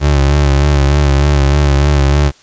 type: tone with vibrato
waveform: 30% pulse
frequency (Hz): 71.1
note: C#2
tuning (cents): +45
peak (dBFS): -5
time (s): 0-2.32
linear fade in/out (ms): 50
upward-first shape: sine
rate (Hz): 3.3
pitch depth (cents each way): 57
effects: white hiss -45 dBFS RMS until 2.42 s + resampled to 16000 Hz